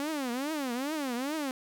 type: tone with vibrato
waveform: sawtooth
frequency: 274.1 Hz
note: C#4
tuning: 19 cents flat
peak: -27 dBFS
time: 0-1.51 s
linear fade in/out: 0 ms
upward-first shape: triangle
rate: 2.4 Hz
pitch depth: 290 cents each way
effects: none